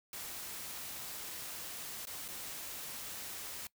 white noise with dropouts, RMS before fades -44 dBFS, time 0.13-3.67 s, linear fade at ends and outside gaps 2 ms, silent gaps 2.054-2.07 / 2.281-2.285 s, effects noise-tail reverb RT60 0.1 s tail -21 dB re dry

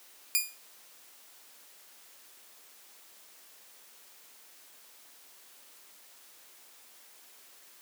5% pulse tone with exponential decay, 2437 Hz, D#7, 37 cents flat, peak -11 dBFS, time 0.35-0.57 s, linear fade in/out 0 ms, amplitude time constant 47 ms, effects white hiss -56 dBFS RMS until 7.81 s + high-pass 300 Hz 12 dB/octave

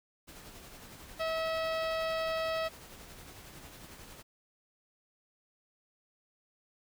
pink noise with tremolo, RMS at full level -49 dBFS, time 0.27-4.23 s, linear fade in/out 20 ms, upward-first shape sine, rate 11 Hz, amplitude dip 35%
harmonic tone, 646 Hz, E5, 35 cents flat, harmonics 1 / 2 / 3 / 4 / 5 / 6 / 7 / 8, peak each -32 / -38 / -42 / -44 / -46 / -48 / -49 / -50 dBFS, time 1.19-2.69 s, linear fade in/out 20 ms
effects none

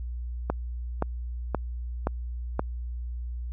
click train, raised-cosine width 1 ms, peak -11 dBFS, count 5, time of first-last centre 0.5-2.594 s, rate 1.91 Hz, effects added 60 Hz sine -31 dBFS peak until 3.52 s

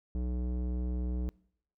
square tone with low-pass filter, 61.5 Hz, B1, 7 cents flat, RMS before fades -33 dBFS, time 0.15-1.29 s, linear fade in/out 0 ms, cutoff 360 Hz, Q 1, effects noise-tail reverb RT60 0.7 s tail -24 dB re dry

